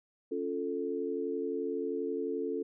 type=chord; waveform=sine; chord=Db augmented; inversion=none; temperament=equal; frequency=277.2 / 349.2 / 440 Hz; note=Db4 / F4 / A4; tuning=0 / 0 / 0 cents; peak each=-37 / -37 / -34 dBFS; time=0.31-2.63 s; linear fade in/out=10 ms; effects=none